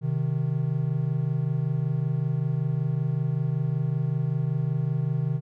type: tone pair together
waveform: triangle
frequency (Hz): 130 / 155.27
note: C3 / D#3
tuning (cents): -11 / -3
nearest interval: minor third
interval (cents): 308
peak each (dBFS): -24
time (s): 0.01-5.41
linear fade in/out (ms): 50
effects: none